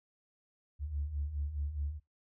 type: beating tone pair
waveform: sine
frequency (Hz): 69.3 / 74.1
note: C#2 / D2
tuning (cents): 0 / +16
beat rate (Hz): 4.8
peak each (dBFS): -40 / -34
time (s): 0.79-2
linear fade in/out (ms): 50
effects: noise-tail reverb RT60 0.2 s tail -24 dB re dry + tanh soft clip ceiling -26 dBFS